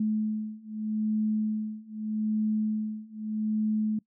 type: beating tone pair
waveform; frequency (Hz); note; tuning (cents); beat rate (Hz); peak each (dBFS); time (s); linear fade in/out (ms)
sine; 214.9 / 215.71; A3 / A3; -41 / -34; 0.81; -30 / -29; 0-3.99; 5
effects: noise-tail reverb RT60 0.1 s tail -22 dB re dry